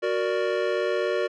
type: chord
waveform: square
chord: Gb augmented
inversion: none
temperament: equal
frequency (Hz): 370 / 466.2 / 587.3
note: Gb4 / Bb4 / D5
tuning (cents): 0 / 0 / 0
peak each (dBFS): -28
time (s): 0.02-1.28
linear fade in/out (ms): 20
effects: low-pass 3000 Hz 12 dB/octave